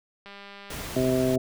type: click train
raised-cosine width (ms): 0.3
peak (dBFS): -28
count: 123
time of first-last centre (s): 0.26-0.87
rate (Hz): 200
type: noise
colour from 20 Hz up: pink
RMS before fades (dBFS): -36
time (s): 0.7-1.36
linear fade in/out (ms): 5
type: harmonic tone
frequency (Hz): 128.9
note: C3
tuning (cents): -26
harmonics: 1 / 2 / 3 / 4 / 5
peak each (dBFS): -30 / -25 / -26 / -34 / -27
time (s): 0.96-1.38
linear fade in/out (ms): 5
effects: none